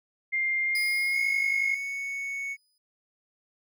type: tone with pitch glide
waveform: sine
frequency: 2107 to 2166 Hz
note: C7 to C#7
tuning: +12 to -41 cents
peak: -24 dBFS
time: 0.32-1.76 s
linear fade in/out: 20 ms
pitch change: +47 cents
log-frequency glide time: 0.62-1.28 s
type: tone with exponential decay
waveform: sawtooth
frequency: 4978 Hz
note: D#8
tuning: in tune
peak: -28 dBFS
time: 0.75-2.78 s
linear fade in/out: 2 ms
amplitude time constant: 440 ms
type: tone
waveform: triangle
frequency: 2217 Hz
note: C#7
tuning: in tune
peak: -29 dBFS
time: 1.12-2.57 s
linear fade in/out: 50 ms
effects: none